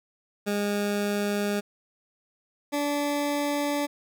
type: tone pair in turn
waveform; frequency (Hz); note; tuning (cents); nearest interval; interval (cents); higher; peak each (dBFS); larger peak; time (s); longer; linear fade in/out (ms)
20% pulse; 204.7 / 289.5; G#3 / D4; -25 / -25; tritone; 600; second; -20; neither; 0.46-1.61 / 2.72-3.87; neither; 20
effects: none